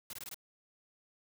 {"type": "noise bursts", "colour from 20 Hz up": "white", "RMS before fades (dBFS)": -44, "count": 5, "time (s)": [0.1, 0.344], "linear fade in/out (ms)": 2, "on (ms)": 32, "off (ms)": 21, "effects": []}